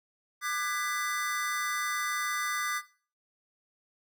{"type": "chord", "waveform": "square", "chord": "G# half-diminished seventh", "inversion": "second", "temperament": "just", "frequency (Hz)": [1196.1, 1495.1, 1661.2, 1993.5], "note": ["D6", "F#6", "G#6", "B6"], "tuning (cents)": [31, 18, 0, 16], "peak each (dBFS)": [-34, -38, -39, -36], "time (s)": [0.41, 2.82], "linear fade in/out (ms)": 50, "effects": ["noise-tail reverb RT60 0.4 s tail -17 dB re dry"]}